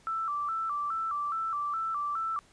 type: tone with vibrato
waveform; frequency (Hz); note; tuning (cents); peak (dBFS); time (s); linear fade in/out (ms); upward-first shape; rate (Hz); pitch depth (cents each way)
sine; 1244.5; D#6; 0; -29; 0.07-2.39; 0; square; 2.4; 110
effects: pink hiss -61 dBFS RMS until 2.52 s + resampled to 22050 Hz

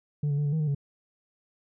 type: tone with pitch steps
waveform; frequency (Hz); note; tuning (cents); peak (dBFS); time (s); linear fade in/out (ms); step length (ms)
sine; 147.1 / 142.7 / 147.1 / 143.9 / 158.5 / 152 / 141.3; D3 / D3 / D3 / D3 / D#3 / D#3 / C#3; +3 / -49 / +3 / -35 / +32 / -40 / +34; -21; 0.23-0.748; 5; 74
effects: tanh soft clip ceiling -23 dBFS

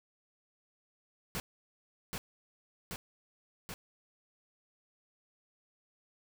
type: noise with echo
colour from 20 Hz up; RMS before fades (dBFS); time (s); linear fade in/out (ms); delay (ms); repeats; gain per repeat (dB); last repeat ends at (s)
pink; -37; 1.35-1.4; 0; 780; 3; -2; 3.74
effects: none

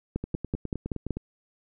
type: two click trains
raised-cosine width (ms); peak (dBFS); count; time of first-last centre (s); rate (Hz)
3; -19 / -15; 10 / 6; 0.24-1.17 / 0.16-1.107; 9.68 / 5.28
effects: none

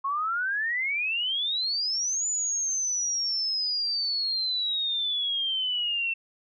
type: exponential two-way sweep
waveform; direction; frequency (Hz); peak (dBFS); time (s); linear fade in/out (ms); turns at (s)
sine; up then down; 1076 to 7040 to 2682; -25; 0.04-6.14; 10; 2.27
effects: none

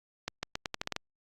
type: accelerating click train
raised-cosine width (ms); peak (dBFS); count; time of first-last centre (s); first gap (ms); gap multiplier
0.2; -15; 9; 0.28-0.964; 150; 0.83
effects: Opus 48 kbps

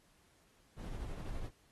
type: noise with tremolo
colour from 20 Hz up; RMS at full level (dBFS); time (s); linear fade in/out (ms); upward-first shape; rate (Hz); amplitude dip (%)
brown; -40; 0.76-1.51; 50; triangle; 12; 40
effects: pink hiss -70 dBFS RMS until 1.71 s + AAC 32 kbps

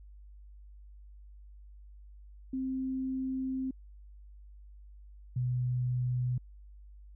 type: tone pair in turn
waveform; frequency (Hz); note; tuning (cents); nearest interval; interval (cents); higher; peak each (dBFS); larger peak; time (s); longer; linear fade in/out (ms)
sine; 262 / 124.83; C4 / B2; +2 / +19; octave + minor second; 1283; first; -31 / -28; second; 2.53-3.71 / 5.36-6.38; first; 5
effects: added 50 Hz sine -49 dBFS peak until 7.15 s

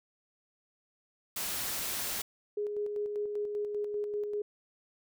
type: noise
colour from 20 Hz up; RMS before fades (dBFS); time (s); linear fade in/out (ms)
white; -35; 1.36-2.22; 5
type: tone with tremolo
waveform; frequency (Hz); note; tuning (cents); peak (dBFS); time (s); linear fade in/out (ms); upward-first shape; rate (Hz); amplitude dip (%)
sine; 415.3; G#4; 0; -30; 2.57-4.42; 5; square; 5.1; 35
effects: none

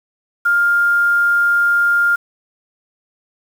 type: tone with quantisation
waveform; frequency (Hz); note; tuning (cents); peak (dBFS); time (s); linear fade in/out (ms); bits
sine; 1404; F6; +9; -11; 0.45-2.16; 10; 6
effects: none

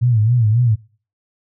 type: tone with vibrato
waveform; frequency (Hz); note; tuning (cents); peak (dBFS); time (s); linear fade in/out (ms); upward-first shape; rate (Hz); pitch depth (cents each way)
sine; 114.7; A#2; -28; -11; 0.01-0.76; 20; sine; 3.7; 140
effects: noise-tail reverb RT60 0.4 s tail -23 dB re dry

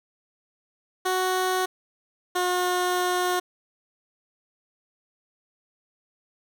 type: tone pair in turn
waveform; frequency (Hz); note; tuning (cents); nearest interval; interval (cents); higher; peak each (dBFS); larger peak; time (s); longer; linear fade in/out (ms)
15% pulse; 370.7 / 360.6; F#4 / F#4; +3 / -45; unison; 48; first; -16 / -16; neither; 1.05-1.66 / 2.35-3.4; second; 10
effects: none

